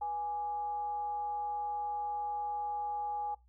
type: tone with frequency modulation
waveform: sine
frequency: 830.6 Hz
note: G#5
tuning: in tune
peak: -33 dBFS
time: 0.01-3.35 s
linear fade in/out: 10 ms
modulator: 343 Hz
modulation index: 0.22
effects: noise-tail reverb RT60 0.2 s tail -20 dB re dry + added 60 Hz sine -61 dBFS peak until 3.48 s